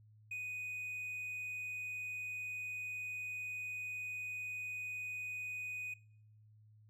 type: tone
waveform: triangle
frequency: 2489 Hz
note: D#7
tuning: in tune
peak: -38 dBFS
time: 0.31-5.94 s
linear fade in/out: 5 ms
effects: noise-tail reverb RT60 0.6 s tail -21 dB re dry + added 107 Hz sine -60 dBFS peak until 6.89 s